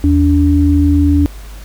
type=tone pair together; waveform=sine; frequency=80.37 / 287.8 Hz; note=E2 / D4; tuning=-43 / -35 cents; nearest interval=octave + minor seventh; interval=2208 cents; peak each=-10 dBFS; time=0.04-1.26 s; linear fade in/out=0 ms; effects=added 50 Hz sine -29 dBFS peak until 1.64 s + pink hiss -39 dBFS RMS until 1.64 s